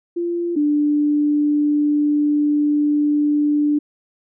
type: tone pair in turn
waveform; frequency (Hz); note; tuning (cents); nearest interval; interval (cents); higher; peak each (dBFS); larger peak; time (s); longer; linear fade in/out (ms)
sine; 344.6 / 295.1; F4 / D4; -23 / +8; minor third; 269; first; -19 / -14; second; 0.16-0.56 / 0.56-3.79; second; 10
effects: none